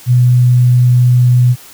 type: tone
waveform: sine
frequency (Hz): 123.7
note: B2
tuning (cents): +3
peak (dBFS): -5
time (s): 0.06-1.56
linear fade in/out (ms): 50
effects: white hiss -37 dBFS RMS until 1.73 s